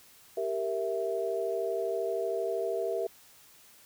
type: chord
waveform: sine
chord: E diminished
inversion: first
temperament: equal with one note detuned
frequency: 392 / 464.8 / 659.3 Hz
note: G4 / Bb4 / E5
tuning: 0 / -5 / 0 cents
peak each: -33 dBFS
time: 0.37-3.07 s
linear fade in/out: 5 ms
effects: white hiss -57 dBFS RMS until 3.85 s